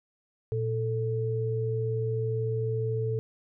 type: tone pair together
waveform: sine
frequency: 116.81 / 441 Hz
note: A#2 / A4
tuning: +4 / +4 cents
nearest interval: octave + major seventh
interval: 2300 cents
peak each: -28 / -30 dBFS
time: 0.52-3.19 s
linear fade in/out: 0 ms
effects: none